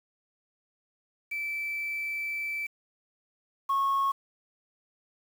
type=tone pair in turn; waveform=sine; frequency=2323 / 1096.3 Hz; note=D7 / C#6; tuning=-20 / -20 cents; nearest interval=octave + minor second; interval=1300 cents; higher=first; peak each=-30 / -22 dBFS; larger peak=second; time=1.31-2.67 / 3.69-4.12 s; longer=first; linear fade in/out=10 ms; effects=tanh soft clip ceiling -20 dBFS + 8-bit